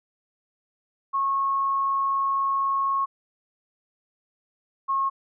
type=tone pair in turn; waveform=sine; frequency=1094 / 1086.4 Hz; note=C#6 / C#6; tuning=-23 / -35 cents; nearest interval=unison; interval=12 cents; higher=first; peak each=-21 dBFS; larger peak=neither; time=1.13-3.06 / 4.88-5.1 s; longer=first; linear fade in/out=20 ms; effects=none